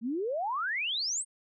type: exponential sweep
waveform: sine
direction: up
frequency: 213.9 to 8900 Hz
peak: -29 dBFS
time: 0.01-1.25 s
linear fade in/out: 50 ms
effects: none